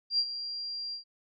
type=tone with ADSR envelope; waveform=sine; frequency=4757 Hz; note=D8; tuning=21 cents sharp; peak=-22 dBFS; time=0.1-1.04 s; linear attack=87 ms; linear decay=58 ms; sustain=-12 dB; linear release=110 ms; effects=none